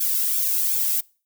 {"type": "noise with flanger", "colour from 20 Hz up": "violet", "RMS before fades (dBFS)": -22, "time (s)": [0, 1.01], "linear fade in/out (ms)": 10, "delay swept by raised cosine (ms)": [0.99, 1.72], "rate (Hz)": 2.7, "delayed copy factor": -1, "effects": ["noise-tail reverb RT60 0.4 s tail -25 dB re dry"]}